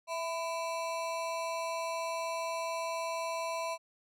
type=ring-modulated tone; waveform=square; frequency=830.6 Hz; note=G#5; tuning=in tune; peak=-31 dBFS; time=0.07-3.78 s; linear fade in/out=50 ms; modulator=172 Hz; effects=low-pass 10000 Hz 12 dB/octave